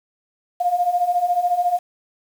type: beating tone pair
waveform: sine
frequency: 698.5 / 712.5 Hz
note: F5 / F5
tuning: 0 / +34 cents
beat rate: 14 Hz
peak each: -22 / -18 dBFS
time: 0.6-1.79 s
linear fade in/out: 10 ms
effects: 7-bit